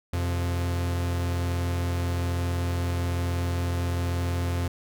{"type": "tone pair together", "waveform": "45% pulse", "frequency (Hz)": [87.31, 128.44], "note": ["F2", "C3"], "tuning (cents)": [0, -32], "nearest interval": "perfect fifth", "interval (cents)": 668, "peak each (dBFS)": [-25, -36], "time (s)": [0.13, 4.68], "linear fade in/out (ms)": 5, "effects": []}